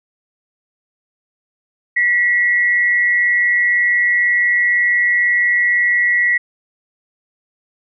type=tone pair together; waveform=sine; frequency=1937 / 2131 Hz; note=B6 / C7; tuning=-34 / +31 cents; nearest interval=major second; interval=165 cents; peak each=-12 / -22 dBFS; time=1.96-6.38 s; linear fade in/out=10 ms; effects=none